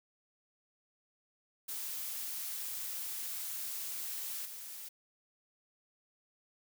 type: noise with level steps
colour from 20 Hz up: blue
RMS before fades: -40 / -46 dBFS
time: 1.68-4.89 s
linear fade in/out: 10 ms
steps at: 4.45 s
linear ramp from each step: 5 ms
effects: none